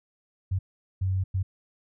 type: tone bursts at uneven times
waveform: sine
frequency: 94.4 Hz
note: F#2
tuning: 35 cents sharp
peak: -23 dBFS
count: 3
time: 0.51-0.59 / 1.01-1.24 / 1.34-1.43 s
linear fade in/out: 10 ms
effects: none